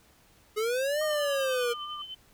square linear two-way sweep, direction up then down, 417.8 to 623 to 467.8 Hz, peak -27 dBFS, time 0.56-1.74 s, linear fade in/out 20 ms, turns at 1.03 s
sine tone with vibrato, 1196 Hz, D6, 31 cents sharp, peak -37 dBFS, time 1.01-2.02 s, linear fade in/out 5 ms, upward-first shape sine, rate 5.8 Hz, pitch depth 18 cents each way
sine tone with tremolo, 3062 Hz, G7, 41 cents flat, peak -36 dBFS, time 1.1-2.15 s, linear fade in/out 10 ms, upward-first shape sine, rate 10 Hz, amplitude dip 60%
effects pink hiss -61 dBFS RMS until 2.33 s

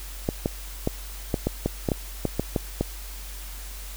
clicks, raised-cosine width 2 ms, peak -9 dBFS, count 12, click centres 0.289 / 0.459 / 0.874 / 1.342 / 1.47 / 1.66 / 1.888 / 1.918 / 2.253 / 2.396 / 2.562 / 2.81 s, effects added 47 Hz sine -36 dBFS peak until 3.96 s + white hiss -42 dBFS RMS until 3.96 s

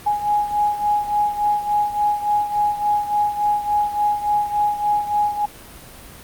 sine beating tone pair, 830.6 / 834.1 Hz, G#5 / G#5, 0 / +7 cents, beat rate 3.5 Hz, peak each -18 / -23 dBFS, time 0.06-5.46 s, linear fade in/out 10 ms, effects pink hiss -40 dBFS RMS until 6.23 s + Opus 32 kbps

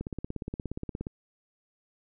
click train, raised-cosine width 3 ms, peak -21 dBFS, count 19, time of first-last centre 0.01-1.069 s, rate 17 Hz, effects none

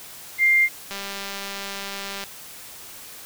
sine tone, 2100 Hz, C7, 6 cents sharp, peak -14 dBFS, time 0.38-0.69 s, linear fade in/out 50 ms
click train, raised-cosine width 0.2 ms, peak -15 dBFS, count 264, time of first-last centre 0.91-2.238 s, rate 198 Hz
effects white hiss -41 dBFS RMS until 3.25 s

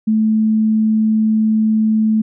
sine tone, 218.1 Hz, A3, 15 cents flat, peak -11 dBFS, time 0.07-2.22 s, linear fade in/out 10 ms, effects none

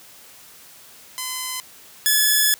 5% pulse tone pair in turn, 1022 / 1712.4 Hz, C6 / A6, -41 / -47 cents, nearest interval major sixth, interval 894 cents, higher second, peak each -14 / -4 dBFS, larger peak second, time 1.18-1.6 / 2.06-2.54 s, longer second, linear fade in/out 0 ms, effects white hiss -46 dBFS RMS until 2.59 s + high-pass 60 Hz 12 dB/octave

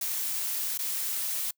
blue noise with dropouts, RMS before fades -31 dBFS, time 0.01-1.51 s, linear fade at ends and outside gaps 5 ms, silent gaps 0.777-0.789 s, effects noise-tail reverb RT60 0.1 s tail -26 dB re dry

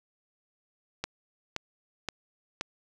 click train, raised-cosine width 0.2 ms, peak -14 dBFS, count 4, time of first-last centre 1.04-2.611 s, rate 1.91 Hz, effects none

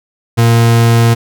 40% pulse tone, 116.2 Hz, A#2, 5 cents flat, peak -5 dBFS, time 0.37-1.15 s, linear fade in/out 20 ms, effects none

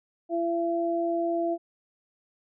sine tone pair together, 338 / 676 Hz, E4 / E5, +43 / +43 cents, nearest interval octave, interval 1200 cents, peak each -27 dBFS, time 0.29-1.58 s, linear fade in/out 50 ms, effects none

